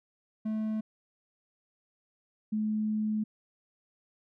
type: tone pair in turn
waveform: triangle / sine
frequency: 217.2 / 214.7 Hz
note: A3 / A3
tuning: -22 / -42 cents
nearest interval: unison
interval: 20 cents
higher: first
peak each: -27 dBFS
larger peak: neither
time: 0.45-0.81 / 2.52-3.24 s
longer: second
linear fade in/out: 10 ms
effects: none